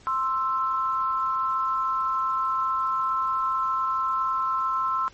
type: tone pair together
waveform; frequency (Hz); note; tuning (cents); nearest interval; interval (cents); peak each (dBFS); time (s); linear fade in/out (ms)
sine; 1050 / 1322.9; C6 / E6; +6 / +6; major third; 400; -25; 0.07-5.08; 0
effects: pink hiss -53 dBFS RMS until 5.13 s + MP3 32 kbps